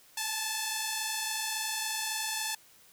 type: tone pair together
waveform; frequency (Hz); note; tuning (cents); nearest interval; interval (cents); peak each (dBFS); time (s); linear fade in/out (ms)
5% pulse; 858 / 881.6; A5 / A5; -44 / +3; unison; 47; -24 / -21; 0.17-2.55; 5
effects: white hiss -59 dBFS RMS until 2.92 s